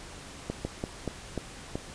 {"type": "slowing click train", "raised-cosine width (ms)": 2, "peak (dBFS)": -17, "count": 6, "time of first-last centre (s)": [0.5, 1.755], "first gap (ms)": 150, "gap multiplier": 1.26, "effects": ["pink hiss -45 dBFS RMS until 1.94 s", "resampled to 22050 Hz"]}